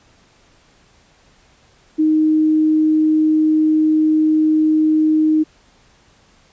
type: tone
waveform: sine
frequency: 311.1 Hz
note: D#4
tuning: in tune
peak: -11 dBFS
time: 1.98-5.44 s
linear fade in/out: 20 ms
effects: pink hiss -53 dBFS RMS until 6.52 s + resampled to 16000 Hz